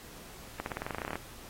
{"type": "accelerating click train", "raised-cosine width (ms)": 0.5, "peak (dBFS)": -20, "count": 15, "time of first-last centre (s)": [0.6, 1.156], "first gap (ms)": 61, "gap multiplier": 0.93, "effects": ["pink hiss -50 dBFS RMS until 1.49 s", "AAC 48 kbps"]}